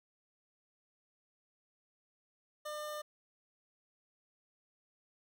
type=tone; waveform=25% pulse; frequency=601 Hz; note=D5; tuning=40 cents sharp; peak=-36 dBFS; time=2.65-3.02 s; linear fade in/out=10 ms; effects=none